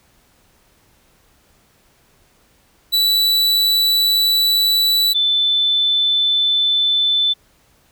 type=tone pair in turn; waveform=45% pulse / sine; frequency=3951 / 3520 Hz; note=B7 / A7; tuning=0 / 0 cents; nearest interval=major second; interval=200 cents; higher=first; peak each=-13 dBFS; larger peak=neither; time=2.92-5.14 / 5.14-7.34 s; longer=first; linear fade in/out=20 ms; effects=pink hiss -56 dBFS RMS until 7.91 s